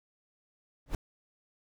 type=noise with exponential growth; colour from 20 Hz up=brown; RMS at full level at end=-26 dBFS; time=0.86-0.95 s; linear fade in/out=2 ms; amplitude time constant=19 ms; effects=none